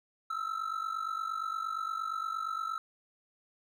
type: ring-modulated tone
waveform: triangle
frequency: 1318.5 Hz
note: E6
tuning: in tune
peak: -28 dBFS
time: 0.3-2.78 s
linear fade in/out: 2 ms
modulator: 24.3 Hz
effects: none